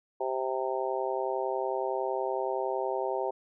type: harmonic tone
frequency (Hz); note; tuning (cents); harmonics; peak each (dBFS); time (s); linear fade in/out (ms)
130.81; C3; 0; 3 / 4 / 5 / 6 / 7; -33 / -34 / -35 / -36 / -36; 0.2-3.31; 10
effects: none